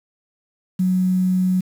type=tone with quantisation; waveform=sine; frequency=184.4 Hz; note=F#3; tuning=6 cents flat; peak=-15 dBFS; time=0.79-1.61 s; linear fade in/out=10 ms; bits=7; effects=none